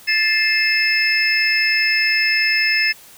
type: tone cluster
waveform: sine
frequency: 1757 / 2112 / 2620 / 5210 Hz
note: A6 / C7 / E7 / E8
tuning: -3 / +16 / -11 / -21 cents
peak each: -20 dBFS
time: 0.07-2.93 s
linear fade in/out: 20 ms
effects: white hiss -44 dBFS RMS until 3.17 s